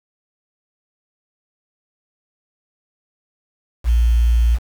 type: tone with quantisation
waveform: sine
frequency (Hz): 58.27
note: A#1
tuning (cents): 0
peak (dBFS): -11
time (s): 3.84-4.59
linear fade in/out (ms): 50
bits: 6
effects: none